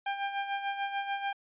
sawtooth tone with tremolo, 796 Hz, G5, 26 cents sharp, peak -25 dBFS, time 0.06-1.33 s, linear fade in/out 5 ms, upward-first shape sine, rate 6.8 Hz, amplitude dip 60%, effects resampled to 8000 Hz

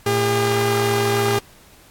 sawtooth tone pair together, 113.26 / 403.6 Hz, A#2 / G#4, -49 / -49 cents, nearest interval octave + minor seventh, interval 2200 cents, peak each -18 / -14 dBFS, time 0.06-1.39 s, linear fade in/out 5 ms, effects pink hiss -49 dBFS RMS until 1.9 s + AAC 64 kbps

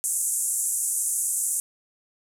white band-pass noise, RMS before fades -26 dBFS, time 0.04-1.6 s, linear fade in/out 0 ms, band 7100 to 11000 Hz, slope 48 dB/octave, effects none

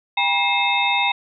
sine tone cluster, 803 / 961 / 2126 / 2611 / 3685 Hz, G5 / B5 / C7 / E7 / A#7, +41 / -48 / +27 / -17 / -21 cents, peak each -23 dBFS, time 0.17-1.12 s, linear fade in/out 5 ms, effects none

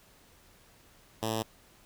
5% pulse tone with notch filter, 110.7 Hz, A2, 11 cents sharp, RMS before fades -32 dBFS, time 1.22-1.43 s, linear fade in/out 10 ms, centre 1400 Hz, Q 1.3, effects pink hiss -60 dBFS RMS until 1.85 s

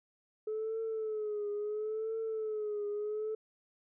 sine tone with vibrato, 429.7 Hz, A4, 41 cents flat, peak -32 dBFS, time 0.47-3.35 s, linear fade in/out 5 ms, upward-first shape triangle, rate 0.73 Hz, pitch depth 79 cents each way, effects tanh soft clip ceiling -30 dBFS

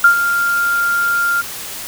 sine tone with ADSR envelope, 1396 Hz, F6, 1 cent flat, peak -3 dBFS, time 0.04-1.42 s, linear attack 4 ms, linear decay 100 ms, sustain -10 dB, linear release 17 ms, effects white hiss -28 dBFS RMS until 1.87 s

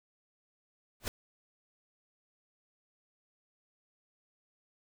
pink noise with exponential growth, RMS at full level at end -30 dBFS, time 1-1.08 s, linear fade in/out 1 ms, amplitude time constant 16 ms, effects none

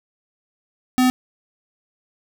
square tone, 253.9 Hz, B3, 48 cents sharp, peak -14 dBFS, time 0.98-1.1 s, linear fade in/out 0 ms, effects none

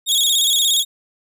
sawtooth tone with vibrato, 3520 Hz, A7, in tune, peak -11 dBFS, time 0.06-0.85 s, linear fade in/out 50 ms, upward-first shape square, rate 17 Hz, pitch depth 83 cents each way, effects none

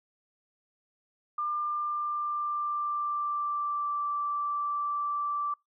sine tone with pitch glide, 1197 to 1167.6 Hz, D6 to D6, +33 to -10 cents, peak -28 dBFS, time 1.38-5.54 s, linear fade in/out 5 ms, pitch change -43 cents, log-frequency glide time 1.54-4.09 s, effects noise-tail reverb RT60 0.2 s tail -25 dB re dry

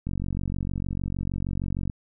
click train, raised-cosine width 5 ms, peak -17 dBFS, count 86, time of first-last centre 0.07-1.898 s, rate 46.5 Hz, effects none

